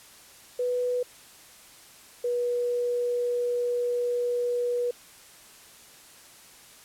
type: tone pair in turn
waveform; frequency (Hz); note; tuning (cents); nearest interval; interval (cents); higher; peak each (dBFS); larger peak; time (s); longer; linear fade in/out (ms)
sine; 493.9 / 485.4; B4 / B4; 0 / -30; unison; 30; first; -24; neither; 0.59-1.03 / 2.24-4.91; second; 5
effects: white hiss -51 dBFS RMS until 6.84 s + low-pass 12000 Hz 12 dB/octave